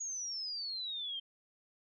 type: exponential sweep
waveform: sine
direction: down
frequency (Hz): 6750 to 3136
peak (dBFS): -37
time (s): 0-1.2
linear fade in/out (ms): 10
effects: none